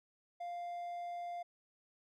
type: tone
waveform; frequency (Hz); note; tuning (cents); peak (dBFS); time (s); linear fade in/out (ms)
triangle; 698.5; F5; 0; -38; 0.4-1.43; 10
effects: none